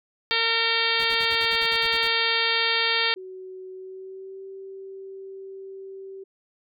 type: harmonic tone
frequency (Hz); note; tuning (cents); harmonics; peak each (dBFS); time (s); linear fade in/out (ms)
457.3; A#4; -33; 1 / 2 / 3 / 4 / 5 / 6 / 7 / 8 / 9 / 10; -32 / -33 / -31 / -28 / -28 / -30 / -28 / -28 / -34 / -30; 0.31-3.14; 0
type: noise bursts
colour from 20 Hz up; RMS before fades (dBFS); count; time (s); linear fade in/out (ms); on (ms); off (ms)
pink; -41; 11; 0.99-2.079; 10; 59; 44
type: tone with pitch glide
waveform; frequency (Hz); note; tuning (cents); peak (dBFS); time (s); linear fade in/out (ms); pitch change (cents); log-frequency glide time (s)
sine; 374 to 386.5; F#4 to G4; +19 to -24; -36; 3.16-6.24; 10; +57; 3.71-4.44
effects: none